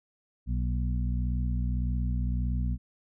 harmonic tone with a mistuned harmonic, 61.74 Hz, B1, in tune, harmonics 1 / 2 / 3 / 4, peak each -27 / -33 / -37 / -39 dBFS, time 0.46-2.78 s, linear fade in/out 50 ms, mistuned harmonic 4, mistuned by -42 cents, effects none

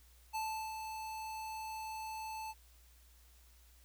square tone with ADSR envelope, 877 Hz, A5, 6 cents flat, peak -36 dBFS, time 0.33-2.54 s, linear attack 24 ms, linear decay 370 ms, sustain -6 dB, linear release 39 ms, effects added 60 Hz sine -61 dBFS peak until 3.84 s + white hiss -67 dBFS RMS until 3.84 s

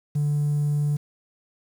triangle tone, 146.83 Hz, D3, in tune, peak -17 dBFS, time 0.15-0.97 s, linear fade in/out 10 ms, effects tanh soft clip ceiling -16 dBFS + 8-bit

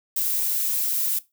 violet noise, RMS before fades -24 dBFS, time 0.16-1.19 s, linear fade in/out 5 ms, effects noise-tail reverb RT60 0.2 s tail -17 dB re dry

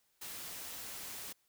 white noise, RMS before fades -45 dBFS, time 0.21-1.33 s, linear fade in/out 10 ms, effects white hiss -75 dBFS RMS until 1.48 s

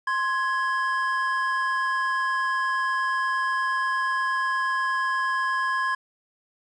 triangle tone pair together, 1051.4 / 1669 Hz, C6 / G#6, +8 / +8 cents, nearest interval minor sixth, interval 800 cents, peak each -23 / -24 dBFS, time 0.07-5.95 s, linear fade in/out 5 ms, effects resampled to 22050 Hz + 9-bit

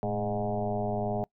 sine tone with frequency modulation, 415.3 Hz, G#4, in tune, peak -27 dBFS, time 0.03-1.24 s, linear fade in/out 0 ms, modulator 101 Hz, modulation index 3.6, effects noise-tail reverb RT60 0.1 s tail -25 dB re dry

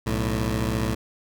15% pulse tone pair together, 62.2 / 110 Hz, B1 / A2, +13 / 0 cents, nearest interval minor seventh, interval 987 cents, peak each -20 / -19 dBFS, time 0.06-0.95 s, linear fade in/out 10 ms, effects none

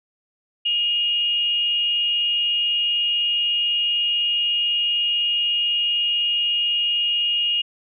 sine tone with frequency modulation, 2854 Hz, F7, 37 cents sharp, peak -18 dBFS, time 0.65-7.62 s, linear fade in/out 10 ms, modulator 421 Hz, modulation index 0.21, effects none

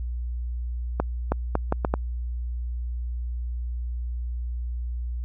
accelerating click train, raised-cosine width 1 ms, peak -8 dBFS, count 6, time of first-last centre 1-1.939 s, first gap 320 ms, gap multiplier 0.73, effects added 60 Hz sine -27 dBFS peak until 5.24 s

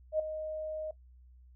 sine tone with ADSR envelope, 622.3 Hz, D#5, in tune, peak -24 dBFS, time 0.12-0.91 s, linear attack 75 ms, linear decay 5 ms, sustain -11 dB, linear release 4 ms, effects noise-tail reverb RT60 0.1 s tail -17 dB re dry + added 62 Hz sine -54 dBFS peak until 1.55 s

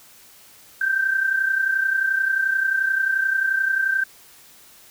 sine tone pair together, 1536.6 / 1568 Hz, G6 / G6, -35 / 0 cents, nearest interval unison, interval 35 cents, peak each -25 / -19 dBFS, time 0.81-4.04 s, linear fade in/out 5 ms, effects white hiss -49 dBFS RMS until 4.9 s

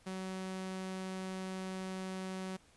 sawtooth tone, 188 Hz, F#3, 28 cents sharp, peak -35 dBFS, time 0.06-2.57 s, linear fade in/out 10 ms, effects pink hiss -65 dBFS RMS until 2.76 s + resampled to 24000 Hz

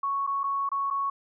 sine tone with dropouts, 1108.7 Hz, C#6, in tune, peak -25 dBFS, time 0.03-1.1 s, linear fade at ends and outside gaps 5 ms, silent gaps 0.267-0.273 / 0.434-0.439 / 0.691-0.716 / 0.903-0.908 s, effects none

